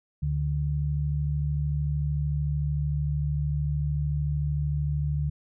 sine tone pair together, 73.42 / 146.75 Hz, D2 / D3, 0 / -1 cents, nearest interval octave, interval 1199 cents, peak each -28 / -26 dBFS, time 0.22-5.3 s, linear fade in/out 10 ms, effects none

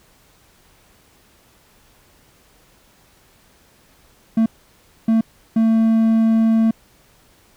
triangle tone bursts at uneven times, 224.1 Hz, A3, 32 cents sharp, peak -10 dBFS, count 3, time 4.37-4.46 / 5.08-5.21 / 5.56-6.71 s, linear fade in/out 5 ms, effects pink hiss -54 dBFS RMS until 7.56 s

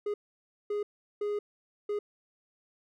triangle tone bursts at uneven times, 413.9 Hz, G#4, 6 cents flat, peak -27 dBFS, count 4, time 0.06-0.14 / 0.7-0.83 / 1.21-1.39 / 1.89-1.99 s, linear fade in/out 5 ms, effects none

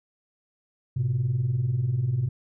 sine tone pair together, 106.49 / 126.8 Hz, G#2 / B2, +44 / +46 cents, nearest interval minor third, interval 302 cents, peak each -27 / -22 dBFS, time 0.96-2.29 s, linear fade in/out 10 ms, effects tanh soft clip ceiling -18 dBFS

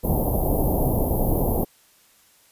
pink band-stop noise, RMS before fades -21 dBFS, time 0.03-1.65 s, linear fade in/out 20 ms, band 830 to 12000 Hz, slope 48 dB/octave, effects white hiss -57 dBFS RMS until 2.51 s + resampled to 32000 Hz

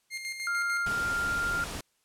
sawtooth tone with tremolo, 2119 Hz, C7, 21 cents sharp, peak -29 dBFS, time 0.1-0.87 s, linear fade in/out 50 ms, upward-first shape square, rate 6.7 Hz, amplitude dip 50%
sine tone, 1396.9 Hz, F6, in tune, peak -27 dBFS, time 0.47-1.64 s, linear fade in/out 2 ms
pink noise, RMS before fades -37 dBFS, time 0.86-1.81 s, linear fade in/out 5 ms
effects white hiss -72 dBFS RMS until 2.04 s + low-pass 11000 Hz 12 dB/octave

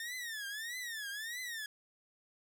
sawtooth tone with vibrato, 1800 Hz, A6, 39 cents sharp, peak -36 dBFS, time 0-1.66 s, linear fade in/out 2 ms, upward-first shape triangle, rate 1.6 Hz, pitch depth 220 cents each way, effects none

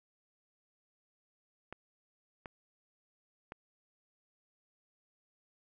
clicks, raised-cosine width 0.5 ms, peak -28 dBFS, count 3, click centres 1.726 / 2.458 / 3.521 s, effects none

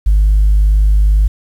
sine tone, 51.1 Hz, G#1, 27 cents flat, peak -5 dBFS, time 0.06-1.28 s, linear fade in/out 10 ms, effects tanh soft clip ceiling -4 dBFS + 7-bit

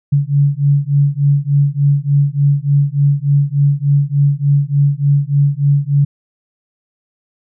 sine beating tone pair, 140.6 / 144 Hz, C#3 / D3, +25 / -34 cents, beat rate 3.4 Hz, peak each -13 dBFS, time 0.12-6.05 s, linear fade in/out 10 ms, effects none

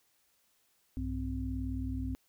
sine tone cluster, 61.3 / 100 / 259.5 Hz, B1 / G2 / C4, -12 / +35 / -14 cents, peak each -36 / -39 / -37 dBFS, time 0.97-2.15 s, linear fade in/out 0 ms, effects white hiss -72 dBFS RMS until 2.28 s

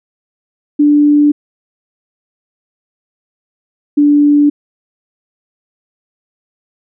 sine tone pair in turn, 293.7 / 291.7 Hz, D4 / D4, 0 / -12 cents, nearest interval unison, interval 12 cents, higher first, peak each -5 dBFS, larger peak neither, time 0.79-1.32 / 3.97-4.5 s, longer neither, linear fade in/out 10 ms, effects none

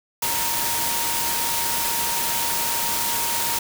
sine tone in noise, 932.3 Hz, A#5, in tune, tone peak -29 dBFS, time 0.22-3.59 s, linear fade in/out 5 ms, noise white, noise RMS -24 dBFS, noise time 0.22-3.59 s, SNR -8 dB, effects none

